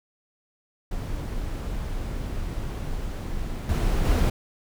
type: noise with level steps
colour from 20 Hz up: brown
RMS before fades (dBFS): -30 / -22 / -19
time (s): 0.91-4.3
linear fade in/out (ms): 5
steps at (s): 3.69 / 4.05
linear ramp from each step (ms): 2
effects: none